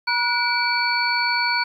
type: tone cluster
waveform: sine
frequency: 957 / 1462 / 2311 / 4450 Hz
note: A#5 / F#6 / D7 / C#8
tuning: +45 / -21 / -28 / +6 cents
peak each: -24 dBFS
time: 0.07-1.64 s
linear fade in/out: 10 ms
effects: 9-bit